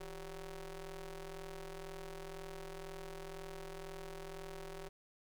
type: ring-modulated tone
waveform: sawtooth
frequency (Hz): 185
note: F#3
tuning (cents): 0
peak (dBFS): -38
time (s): 0-4.89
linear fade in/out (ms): 10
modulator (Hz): 206
effects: none